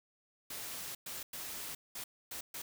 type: noise bursts at uneven times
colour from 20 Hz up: white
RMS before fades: -43 dBFS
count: 6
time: 0.5-0.95 / 1.06-1.23 / 1.33-1.75 / 1.95-2.04 / 2.31-2.41 / 2.54-2.62 s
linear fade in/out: 5 ms
effects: none